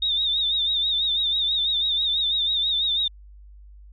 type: tone with vibrato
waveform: sine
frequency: 3666 Hz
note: A#7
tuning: 30 cents flat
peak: -20 dBFS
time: 0.02-3.08 s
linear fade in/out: 5 ms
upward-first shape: sine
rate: 6.1 Hz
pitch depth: 73 cents each way
effects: added 50 Hz sine -43 dBFS peak until 3.92 s